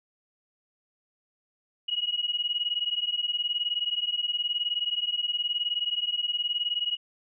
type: beating tone pair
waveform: sine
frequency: 2892 / 2911 Hz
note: F#7 / F#7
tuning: -40 / -29 cents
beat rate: 19 Hz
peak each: -29 / -29 dBFS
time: 1.88-6.97 s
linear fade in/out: 10 ms
effects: none